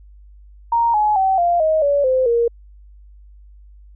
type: tone with pitch steps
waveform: sine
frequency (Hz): 932.3 / 845.1 / 766.1 / 694.4 / 629.5 / 570.6 / 517.2 / 468.9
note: A#5 / G#5 / G5 / F5 / D#5 / C#5 / C5 / A#4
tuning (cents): 0 / +30 / -40 / -10 / +20 / +50 / -20 / +10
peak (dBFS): -13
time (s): 0.72-2.48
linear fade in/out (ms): 5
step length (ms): 220
effects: added 50 Hz sine -41 dBFS peak until 3.95 s